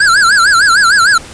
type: tone with vibrato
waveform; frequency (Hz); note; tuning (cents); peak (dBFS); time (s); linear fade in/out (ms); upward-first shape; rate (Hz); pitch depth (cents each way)
square; 1499; F#6; +22; -6; 0-1.18; 5; sine; 6.6; 200
effects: pink hiss -31 dBFS RMS until 1.33 s + resampled to 22050 Hz